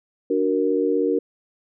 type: chord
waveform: sine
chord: D augmented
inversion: none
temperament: equal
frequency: 293.7 / 370 / 466.2 Hz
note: D4 / F#4 / A#4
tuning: 0 / 0 / 0 cents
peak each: -23 / -23 / -21 dBFS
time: 0.3-1.19 s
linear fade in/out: 5 ms
effects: none